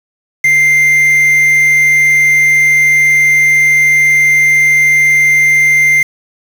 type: tone with quantisation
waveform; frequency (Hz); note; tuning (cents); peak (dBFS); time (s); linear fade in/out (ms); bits
triangle; 2093; C7; 0; -4; 0.44-6.03; 5; 4
effects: none